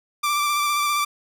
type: tone with vibrato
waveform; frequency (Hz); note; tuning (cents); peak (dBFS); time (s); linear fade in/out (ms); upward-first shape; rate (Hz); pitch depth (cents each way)
sawtooth; 1174.7; D6; 0; -16; 0.23-1.05; 10; square; 15; 18
effects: none